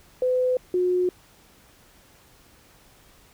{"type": "tone pair in turn", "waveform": "sine", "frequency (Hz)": [506, 361.7], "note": ["B4", "F#4"], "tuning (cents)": [42, -39], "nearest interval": "tritone", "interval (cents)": 581, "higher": "first", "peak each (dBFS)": -19, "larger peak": "neither", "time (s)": [[0.22, 0.57], [0.74, 1.09]], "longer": "neither", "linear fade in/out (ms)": 2, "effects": ["pink hiss -55 dBFS RMS until 3.33 s"]}